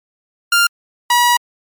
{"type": "tone pair in turn", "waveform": "sawtooth", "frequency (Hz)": [1396.9, 965.8], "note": ["F6", "B5"], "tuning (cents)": [0, -39], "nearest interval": "tritone", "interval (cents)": 639, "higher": "first", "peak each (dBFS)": -6, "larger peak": "neither", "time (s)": [[0.52, 0.67], [1.1, 1.37]], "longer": "second", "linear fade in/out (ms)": 5, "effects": ["MP3 96 kbps"]}